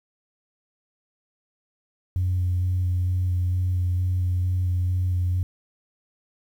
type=tone with vibrato; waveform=sine; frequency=90.5 Hz; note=F#2; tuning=38 cents flat; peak=-19 dBFS; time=2.16-5.43 s; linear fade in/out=0 ms; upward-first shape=square; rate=2.2 Hz; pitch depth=13 cents each way; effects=tanh soft clip ceiling -17 dBFS + 9-bit